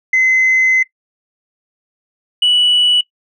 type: tone pair in turn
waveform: sine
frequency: 2049 / 2950 Hz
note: C7 / F#7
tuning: -37 / -6 cents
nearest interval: tritone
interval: 631 cents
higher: second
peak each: -7 dBFS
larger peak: neither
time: 0.13-0.83 / 2.42-3.01 s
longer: first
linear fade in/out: 5 ms
effects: noise-tail reverb RT60 0.1 s tail -20 dB re dry + tanh soft clip ceiling -6 dBFS